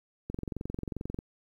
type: click train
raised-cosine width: 3 ms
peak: -22 dBFS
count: 21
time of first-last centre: 0.3-1.189 s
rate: 22.5 Hz
effects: 10-bit